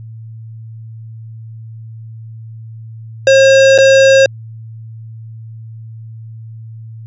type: tone with dropouts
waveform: square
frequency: 538 Hz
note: C5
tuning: 48 cents sharp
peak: -5 dBFS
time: 3.27-4.26 s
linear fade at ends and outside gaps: 2 ms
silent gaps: 3.779-3.785 s
effects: added 112 Hz sine -28 dBFS peak until 7.06 s + resampled to 16000 Hz